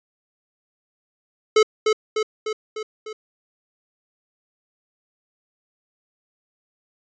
square tone with echo, 432.2 Hz, A4, 31 cents flat, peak -12 dBFS, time 1.56-1.63 s, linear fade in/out 5 ms, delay 300 ms, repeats 5, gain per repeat -4 dB, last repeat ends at 3.13 s, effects resampled to 16000 Hz

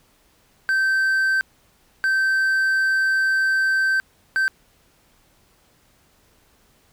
triangle tone bursts at uneven times, 1553 Hz, G6, 17 cents flat, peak -15 dBFS, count 3, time 0.69-1.41 / 2.04-4 / 4.36-4.48 s, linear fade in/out 0 ms, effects pink hiss -59 dBFS RMS until 6.92 s

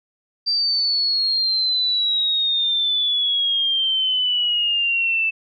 sine exponential sweep, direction down, 4699 to 2637 Hz, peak -17 dBFS, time 0.46-5.31 s, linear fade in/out 20 ms, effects none

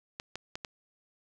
clicks, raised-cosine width 0.2 ms, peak -20 dBFS, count 4, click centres 0.199 / 0.356 / 0.555 / 0.648 s, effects none

